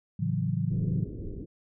sine chord, F# minor seventh, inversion first, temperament equal, 110 / 138.59 / 164.81 / 185 Hz, A2 / C#3 / E3 / F#3, 0 / 0 / 0 / 0 cents, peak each -31 / -31 / -30 / -33 dBFS, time 0.19-1.05 s, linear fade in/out 10 ms
pink low-pass noise, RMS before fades -38 dBFS, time 0.7-1.46 s, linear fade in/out 20 ms, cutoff 450 Hz, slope 48 dB/octave
effects none

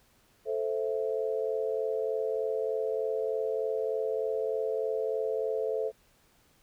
sine chord, A minor, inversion none, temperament equal, 440 / 523.3 / 659.3 Hz, A4 / C5 / E5, 0 / 0 / 0 cents, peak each -30 / -33 / -36 dBFS, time 0.45-5.92 s, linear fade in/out 50 ms, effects pink hiss -65 dBFS RMS until 6.62 s

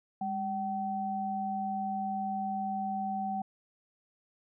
sine tone pair together, 202.6 / 765 Hz, G#3 / G5, -43 / -42 cents, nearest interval octave + major seventh, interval 2301 cents, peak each -36 / -32 dBFS, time 0.21-3.42 s, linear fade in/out 5 ms, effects none

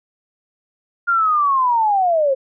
sine linear sweep, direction down, 1414 to 517 Hz, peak -13 dBFS, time 1.07-2.35 s, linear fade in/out 20 ms, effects none

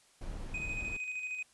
brown noise, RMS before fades -41 dBFS, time 0.21-0.97 s, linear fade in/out 5 ms
triangle tone with tremolo, 2505 Hz, D#7, 11 cents sharp, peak -33 dBFS, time 0.54-1.43 s, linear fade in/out 5 ms, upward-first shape square, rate 13 Hz, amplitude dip 40%
effects white hiss -65 dBFS RMS until 1.53 s + resampled to 24000 Hz

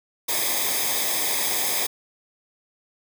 white noise with comb filter, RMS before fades -24 dBFS, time 0.28-1.87 s, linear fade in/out 10 ms, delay 0.7 ms, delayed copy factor -0.75, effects none

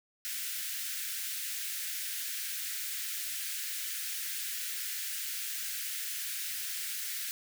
white high-pass noise, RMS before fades -37 dBFS, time 0.25-7.31 s, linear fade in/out 0 ms, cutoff 1500 Hz, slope 48 dB/octave, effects none

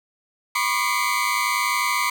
40% pulse tone cluster, 983 / 1084 / 1195 / 2058 / 2256 Hz, B5 / C#6 / D6 / C7 / C#7, -8 / -39 / +30 / -29 / +30 cents, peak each -26 dBFS, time 0.55-2.1 s, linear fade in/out 5 ms, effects none

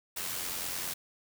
white noise with amplitude modulation, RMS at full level -34 dBFS, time 0.16-0.94 s, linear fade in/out 10 ms, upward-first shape sine, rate 89.6 Hz, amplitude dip 45%, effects none

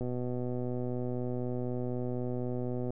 click train, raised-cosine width 2 ms, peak -23 dBFS, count 360, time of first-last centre 0.01-2.905 s, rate 124 Hz, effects none

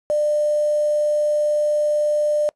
sine tone with quantisation, 597 Hz, D5, 28 cents sharp, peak -16 dBFS, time 0.1-2.49 s, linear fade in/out 0 ms, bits 6, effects noise-tail reverb RT60 0.1 s tail -24 dB re dry + resampled to 22050 Hz

